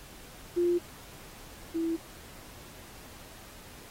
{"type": "tone pair in turn", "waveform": "sine", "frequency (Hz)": [349.2, 329.6], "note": ["F4", "E4"], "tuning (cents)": [0, 0], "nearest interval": "minor second", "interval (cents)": 100, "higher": "first", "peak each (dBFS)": [-23, -27], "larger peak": "first", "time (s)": [[0.56, 0.79], [1.74, 1.97]], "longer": "neither", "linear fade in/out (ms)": 20, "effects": ["pink hiss -50 dBFS RMS until 3.9 s", "AAC 48 kbps"]}